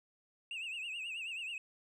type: tone with vibrato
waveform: sine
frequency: 2679 Hz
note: E7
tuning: 27 cents sharp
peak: -36 dBFS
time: 0.51-1.58 s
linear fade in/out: 2 ms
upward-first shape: triangle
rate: 9.3 Hz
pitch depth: 140 cents each way
effects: tanh soft clip ceiling -38 dBFS